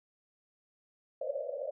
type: band-pass noise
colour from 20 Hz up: white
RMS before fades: -37 dBFS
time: 1.21-1.71 s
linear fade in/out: 5 ms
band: 510 to 610 Hz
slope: 96 dB/octave
effects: none